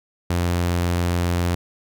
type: tone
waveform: sawtooth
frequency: 87.31 Hz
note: F2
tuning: in tune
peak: -15 dBFS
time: 0.3-1.55 s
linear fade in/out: 5 ms
effects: none